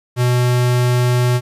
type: tone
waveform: square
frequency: 123.47 Hz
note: B2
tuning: in tune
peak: -13 dBFS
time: 0.16-1.41 s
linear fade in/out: 50 ms
effects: resampled to 32000 Hz + 9-bit